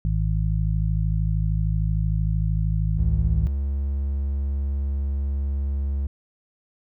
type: harmonic tone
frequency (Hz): 53.1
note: G#1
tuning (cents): +39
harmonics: 1 / 2 / 3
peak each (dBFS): -22 / -25 / -26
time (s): 0.05-3.47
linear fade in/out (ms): 0
type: tone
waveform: triangle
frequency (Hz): 69.4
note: C#2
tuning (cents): +3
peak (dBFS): -20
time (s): 2.98-6.07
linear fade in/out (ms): 5
effects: none